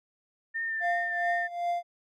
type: tone with vibrato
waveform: sine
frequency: 1803 Hz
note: A6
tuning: 42 cents sharp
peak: -29 dBFS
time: 0.54-1.48 s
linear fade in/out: 20 ms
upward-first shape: triangle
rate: 2.8 Hz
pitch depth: 27 cents each way
type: tone with tremolo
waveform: triangle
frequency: 696 Hz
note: F5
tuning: 6 cents flat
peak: -23 dBFS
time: 0.8-1.83 s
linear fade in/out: 50 ms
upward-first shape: triangle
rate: 2.5 Hz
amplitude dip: 85%
effects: none